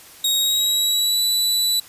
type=tone with pitch glide; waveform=sawtooth; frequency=3771 to 3958 Hz; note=A#7 to B7; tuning=+19 to +3 cents; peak=-14 dBFS; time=0.24-1.8 s; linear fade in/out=5 ms; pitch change=+84 cents; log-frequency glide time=0.37-1.22 s; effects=white hiss -44 dBFS RMS until 1.88 s + resampled to 32000 Hz